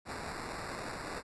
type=noise with sample-and-hold; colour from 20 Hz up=white; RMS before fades=-41 dBFS; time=0.05-1.23 s; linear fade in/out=50 ms; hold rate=3150 Hz; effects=resampled to 24000 Hz